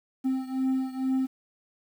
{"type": "beating tone pair", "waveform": "triangle", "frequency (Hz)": [261.6, 263.8], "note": ["C4", "C4"], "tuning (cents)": [0, 14], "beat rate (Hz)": 2.2, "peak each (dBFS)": [-25, -28], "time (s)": [0.24, 1.27], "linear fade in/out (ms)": 20, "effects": ["9-bit"]}